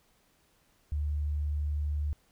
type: tone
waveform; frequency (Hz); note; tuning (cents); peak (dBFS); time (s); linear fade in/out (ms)
sine; 74; D2; +14; -28; 0.92-2.13; 0
effects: pink hiss -68 dBFS RMS until 2.31 s